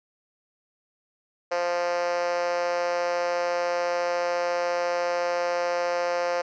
5% pulse tone with high-pass filter, 174.61 Hz, F3, in tune, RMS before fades -26 dBFS, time 1.51-6.42 s, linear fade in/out 10 ms, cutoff 550 Hz, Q 5.7, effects resampled to 16000 Hz

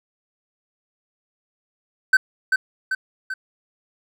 triangle tone with echo, 1533 Hz, G6, 39 cents flat, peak -8 dBFS, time 2.13-2.17 s, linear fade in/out 5 ms, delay 390 ms, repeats 3, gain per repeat -5 dB, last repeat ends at 3.34 s, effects none

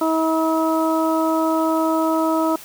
harmonic tone, 321.1 Hz, E4, 45 cents flat, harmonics 1 / 2 / 3 / 4, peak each -19 / -22 / -24 / -25 dBFS, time 0.01-2.56 s, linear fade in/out 5 ms, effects white hiss -40 dBFS RMS until 2.64 s

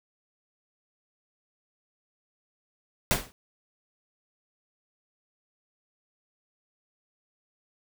pink noise with exponential decay, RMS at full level -20 dBFS, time 3.11-3.32 s, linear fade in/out 0 ms, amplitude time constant 45 ms, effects none

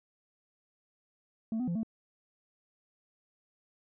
sine tone with pitch steps, 223.3 / 251 / 171.5 / 223.1 Hz, A3 / B3 / F3 / A3, +26 / +28 / -31 / +24 cents, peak -27 dBFS, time 1.52-1.832 s, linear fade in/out 2 ms, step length 78 ms, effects tanh soft clip ceiling -29 dBFS

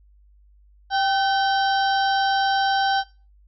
harmonic tone with a mistuned harmonic, 784 Hz, G5, in tune, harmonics 1 / 2 / 4 / 5 / 6 / 7, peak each -19 / -25 / -31 / -33 / -35 / -36 dBFS, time 0.9-3.04 s, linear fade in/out 50 ms, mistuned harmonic 2, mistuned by -47 cents, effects noise-tail reverb RT60 0.3 s tail -17 dB re dry + added 50 Hz sine -51 dBFS peak until 3.47 s

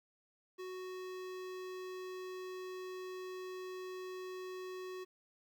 square tone with notch filter, 370 Hz, F#4, in tune, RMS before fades -45 dBFS, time 0.58-5.05 s, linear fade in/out 20 ms, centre 10000 Hz, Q 0.92, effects 12-bit

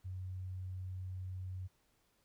sine tone, 92.7 Hz, F#2, 4 cents sharp, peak -40 dBFS, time 0.04-1.68 s, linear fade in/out 20 ms, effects pink hiss -75 dBFS RMS until 2.24 s

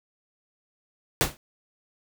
pink noise with exponential decay, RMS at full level -17 dBFS, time 1.21-1.37 s, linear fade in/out 0 ms, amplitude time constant 33 ms, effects none

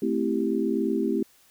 sine chord, A minor seventh, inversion none, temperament equal, 220 / 261.6 / 329.6 / 392 Hz, A3 / C4 / E4 / G4, 0 / 0 / 0 / 0 cents, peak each -28 dBFS, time 0.02-1.23 s, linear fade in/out 5 ms, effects white hiss -59 dBFS RMS until 1.5 s

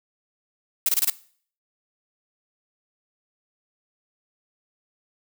blue noise bursts, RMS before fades -20 dBFS, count 5, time 0.86-1.1 s, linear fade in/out 2 ms, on 28 ms, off 25 ms, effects noise-tail reverb RT60 0.5 s tail -19 dB re dry

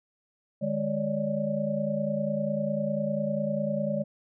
sine tone cluster, 152.5 / 208 / 564 / 594 Hz, D#3 / G#3 / C#5 / D5, -34 / +3 / +30 / +20 cents, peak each -34 / -30 / -31 / -32 dBFS, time 0.61-4.04 s, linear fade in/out 20 ms, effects none

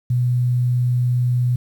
sine tone, 123.47 Hz, B2, in tune, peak -15 dBFS, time 0.1-1.56 s, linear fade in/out 5 ms, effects 8-bit

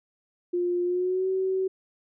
sine tone with pitch glide, 353.1 to 378.4 Hz, F4 to F#4, +19 to +39 cents, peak -23 dBFS, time 0.53-1.68 s, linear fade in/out 10 ms, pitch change +120 cents, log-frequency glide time 0.84-1.28 s, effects none

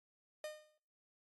45% pulse tone with exponential decay, 611 Hz, D#5, 32 cents flat, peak -40 dBFS, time 0.44-0.78 s, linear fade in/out 2 ms, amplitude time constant 73 ms, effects noise-tail reverb RT60 0.6 s tail -23 dB re dry + AAC 32 kbps

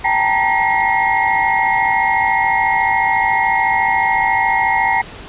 sine tone cluster, 781 / 886 / 940 / 1914 / 2144 Hz, G5 / A5 / A#5 / A#6 / C7, -7 / +12 / +14 / +45 / +42 cents, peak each -19 dBFS, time 0.04-5.02 s, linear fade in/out 10 ms, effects pink hiss -34 dBFS RMS until 5.28 s + resampled to 8000 Hz

